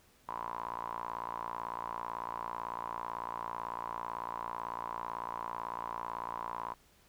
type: tone with band-pass filter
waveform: sawtooth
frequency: 58 Hz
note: A#1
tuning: 8 cents flat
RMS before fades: -40 dBFS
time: 0.28-6.74 s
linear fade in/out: 10 ms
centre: 1000 Hz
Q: 9.6
effects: pink hiss -65 dBFS RMS until 7.08 s